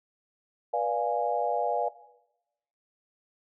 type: chord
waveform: sine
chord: B diminished seventh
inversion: none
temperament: equal with one note detuned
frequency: 487.9 / 587.3 / 698.5 / 830.6 Hz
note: B4 / D5 / F5 / Ab5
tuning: -21 / 0 / 0 / 0 cents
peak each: -32 / -31 / -29 / -30 dBFS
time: 0.73-1.89 s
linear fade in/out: 10 ms
effects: noise-tail reverb RT60 0.9 s tail -17 dB re dry